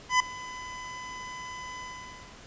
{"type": "tone with ADSR envelope", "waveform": "25% pulse", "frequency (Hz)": 1005, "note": "B5", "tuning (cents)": 30, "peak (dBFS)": -14, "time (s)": [0.09, 2.38], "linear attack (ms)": 110, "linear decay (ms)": 4, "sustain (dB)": -20, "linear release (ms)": 570, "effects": ["pink hiss -49 dBFS RMS until 2.46 s", "resampled to 16000 Hz"]}